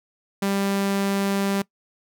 sawtooth tone, 197.6 Hz, G3, 14 cents sharp, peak -17 dBFS, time 0.42-1.62 s, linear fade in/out 5 ms, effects noise-tail reverb RT60 0.1 s tail -22 dB re dry

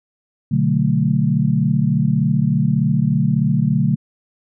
sine chord, B minor seventh, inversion none, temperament equal, 123.47 / 146.83 / 185 / 220 Hz, B2 / D3 / F#3 / A3, 0 / 0 / 0 / 0 cents, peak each -21 / -17 / -20 / -20 dBFS, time 0.51-3.96 s, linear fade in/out 10 ms, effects none

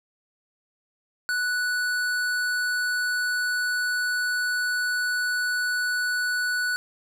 sine tone with hard clipping, 1480 Hz, F#6, in tune, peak -25 dBFS, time 1.29-6.76 s, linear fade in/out 0 ms, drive 14 dB, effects none

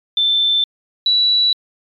sine tone pair in turn, 3543 / 3935 Hz, A7 / B7, +11 / -7 cents, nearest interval major second, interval 182 cents, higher second, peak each -12 / -11 dBFS, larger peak second, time 0.17-0.64 / 1.06-1.53 s, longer neither, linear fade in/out 2 ms, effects MP3 96 kbps

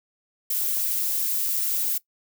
violet noise, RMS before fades -25 dBFS, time 0.5-1.98 s, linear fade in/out 5 ms, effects noise-tail reverb RT60 0.1 s tail -20 dB re dry

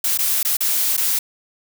blue noise with dropouts, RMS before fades -19 dBFS, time 0.04-1.19 s, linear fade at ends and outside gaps 5 ms, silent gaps 0.176-0.187 / 0.43-0.449 / 0.57-0.605 / 0.968-0.976 s, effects none

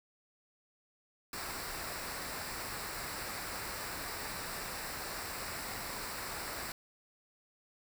pink noise with comb filter, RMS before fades -41 dBFS, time 1.33-6.72 s, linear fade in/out 2 ms, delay 0.31 ms, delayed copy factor -0.6, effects none

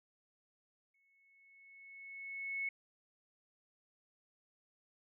sine tone with exponential growth, 2200 Hz, C#7, 14 cents flat, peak -34 dBFS, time 0.94-2.69 s, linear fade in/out 5 ms, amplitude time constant 380 ms, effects none

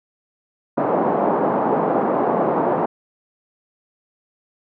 white band-pass noise, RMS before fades -19 dBFS, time 0.77-2.86 s, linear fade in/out 10 ms, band 180 to 890 Hz, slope 24 dB/octave, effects none

